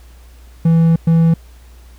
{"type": "tone bursts at uneven times", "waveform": "triangle", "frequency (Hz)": 164.81, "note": "E3", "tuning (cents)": 0, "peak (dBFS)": -6, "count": 2, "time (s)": [[0.65, 0.96], [1.07, 1.34]], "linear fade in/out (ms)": 5, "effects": ["added 60 Hz sine -38 dBFS peak until 1.98 s", "pink hiss -50 dBFS RMS until 1.98 s"]}